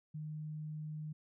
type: tone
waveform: sine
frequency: 153.4 Hz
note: D#3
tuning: 24 cents flat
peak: -40 dBFS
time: 0.14-1.13 s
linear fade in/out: 10 ms
effects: none